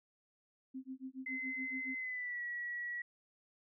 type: tone with tremolo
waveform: sine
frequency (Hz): 262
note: C4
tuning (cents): +2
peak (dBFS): -40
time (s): 0.74-1.95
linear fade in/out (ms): 10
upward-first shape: sine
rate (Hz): 7.1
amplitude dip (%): 100
type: tone with pitch glide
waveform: sine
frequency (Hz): 2054 to 1927.6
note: C7 to B6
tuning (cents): -33 to -43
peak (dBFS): -38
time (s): 1.26-3.02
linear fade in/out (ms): 5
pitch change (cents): -110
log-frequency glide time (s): 1.97-2.42
effects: none